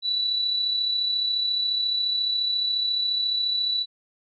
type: tone with amplitude modulation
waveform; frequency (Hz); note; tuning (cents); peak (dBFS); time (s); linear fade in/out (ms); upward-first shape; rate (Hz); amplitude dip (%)
sine; 3951; B7; 0; -20; 0.02-3.86; 50; sine; 34.3; 40
effects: none